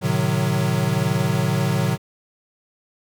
square chord, A diminished seventh, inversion none, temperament equal with one note detuned, 110 / 130.81 / 152.54 / 185 Hz, A2 / C3 / Eb3 / Gb3, 0 / 0 / -34 / 0 cents, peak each -26 / -24 / -24 / -25 dBFS, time 0.01-1.98 s, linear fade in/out 50 ms, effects none

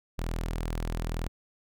sawtooth tone, 40.99 Hz, E1, 9 cents flat, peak -26 dBFS, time 0.18-1.28 s, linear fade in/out 10 ms, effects none

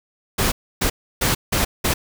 pink noise bursts at uneven times, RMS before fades -19 dBFS, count 5, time 0.38-0.52 / 0.81-0.9 / 1.21-1.35 / 1.52-1.65 / 1.84-1.94 s, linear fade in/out 10 ms, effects none

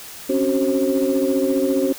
sine tone cluster, 267.5 / 282.3 / 376 / 534 Hz, C4 / C#4 / F#4 / C5, +38 / +32 / +28 / +35 cents, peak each -21 dBFS, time 0.29-1.93 s, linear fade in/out 10 ms, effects tanh soft clip ceiling -9 dBFS + white hiss -37 dBFS RMS until 1.98 s

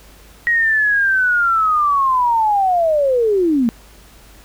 sine linear sweep, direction down, 1900 to 220 Hz, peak -12 dBFS, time 0.47-3.69 s, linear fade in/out 0 ms, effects added 50 Hz sine -44 dBFS peak until 4.44 s + pink hiss -46 dBFS RMS until 4.44 s

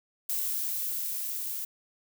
violet noise with level ramp, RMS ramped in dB -30 to -35 dBFS, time 0.29-1.65 s, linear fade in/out 5 ms, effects none

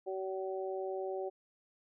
harmonic tone, 190 Hz, F#3, 46 cents sharp, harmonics 2 / 3 / 4, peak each -37 / -41 / -43 dBFS, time 0.06-1.3 s, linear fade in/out 20 ms, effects none

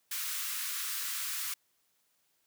white high-pass noise, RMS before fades -36 dBFS, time 0.11-1.54 s, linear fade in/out 5 ms, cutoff 1100 Hz, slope 48 dB/octave, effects white hiss -74 dBFS RMS until 2.46 s + high-pass 80 Hz 12 dB/octave

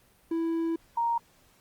triangle / sine tone pair in turn, 330 / 933.4 Hz, E4 / A#5, +2 / +2 cents, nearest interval octave + tritone, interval 1800 cents, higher second, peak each -24 dBFS, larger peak neither, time 0.31-0.76 / 0.97-1.18 s, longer first, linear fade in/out 5 ms, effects pink hiss -62 dBFS RMS until 1.6 s + Opus 32 kbps

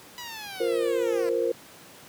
10% pulse linear sweep, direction down, 987.8 to 329.6 Hz, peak -28 dBFS, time 0.18-1.29 s, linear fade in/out 0 ms
sine chord, F suspended fourth, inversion none, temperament equal, 349.2 / 466.2 / 523.3 Hz, F4 / Bb4 / C5, 0 / 0 / 0 cents, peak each -29 / -25 / -28 dBFS, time 0.6-1.52 s, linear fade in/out 5 ms
effects pink hiss -48 dBFS RMS until 2.08 s + high-pass 150 Hz 12 dB/octave

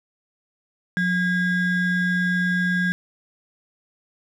triangle ring-modulated tone, 904 Hz, A5, 47 cents sharp, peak -14 dBFS, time 0.97-2.92 s, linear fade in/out 0 ms, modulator 725 Hz, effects none

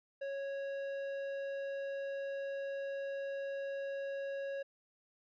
sine tone with tanh clipping, 552 Hz, C#5, 7 cents flat, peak -39 dBFS, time 0.21-4.63 s, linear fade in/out 10 ms, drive 11 dB, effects none

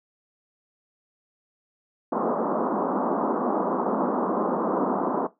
pink band-pass noise, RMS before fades -25 dBFS, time 2.12-5.27 s, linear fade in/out 5 ms, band 200 to 1200 Hz, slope 48 dB/octave, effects noise-tail reverb RT60 0.2 s tail -17 dB re dry

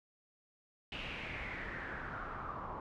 pink noise with low-pass filter sweep, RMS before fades -43 dBFS, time 0.92-2.8 s, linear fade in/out 2 ms, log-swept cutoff 2900 to 1000 Hz, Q 4.9, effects none

